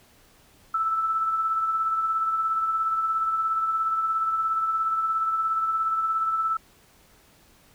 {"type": "tone with tremolo", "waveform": "sine", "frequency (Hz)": 1318.5, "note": "E6", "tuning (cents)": 0, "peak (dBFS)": -20, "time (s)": [0.74, 6.57], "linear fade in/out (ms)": 5, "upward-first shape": "triangle", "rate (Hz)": 17, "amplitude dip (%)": 45, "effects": ["pink hiss -57 dBFS RMS until 7.74 s"]}